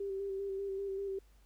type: tone with vibrato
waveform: sine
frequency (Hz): 392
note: G4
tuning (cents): 0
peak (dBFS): -35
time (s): 0-1.19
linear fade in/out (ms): 5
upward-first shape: square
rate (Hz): 5.1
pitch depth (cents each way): 23
effects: added 50 Hz sine -60 dBFS peak until 1.45 s + pink hiss -71 dBFS RMS until 1.45 s